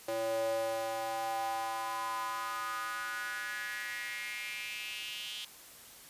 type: tone with high-pass filter sweep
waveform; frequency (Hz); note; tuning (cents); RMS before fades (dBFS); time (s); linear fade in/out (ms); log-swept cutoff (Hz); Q
square; 112.6; A2; +40; -37; 0.08-5.45; 5; 490 to 3200; 5.2
effects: white hiss -53 dBFS RMS until 6.09 s + resampled to 32000 Hz